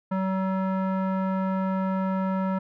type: tone with low-pass filter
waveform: square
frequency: 189.8 Hz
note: F#3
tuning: 44 cents sharp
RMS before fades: -26 dBFS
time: 0.11-2.59 s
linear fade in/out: 10 ms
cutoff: 1200 Hz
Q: 2
effects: none